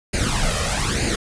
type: noise with flanger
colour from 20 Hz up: pink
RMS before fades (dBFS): -21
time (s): 0.13-1.16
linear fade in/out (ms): 10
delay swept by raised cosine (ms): 0.43 to 1.63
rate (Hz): 1.1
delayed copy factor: +0.7
effects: resampled to 22050 Hz